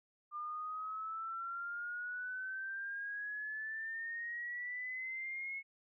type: exponential sweep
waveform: sine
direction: up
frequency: 1196 to 2190 Hz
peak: -39 dBFS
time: 0.31-5.63 s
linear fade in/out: 50 ms
effects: none